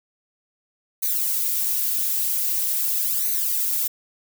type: noise with flanger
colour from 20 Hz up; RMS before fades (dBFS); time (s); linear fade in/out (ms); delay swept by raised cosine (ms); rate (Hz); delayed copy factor
violet; -23; 1.02-3.88; 10; 0.47 to 5.97; 0.44; +1
effects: none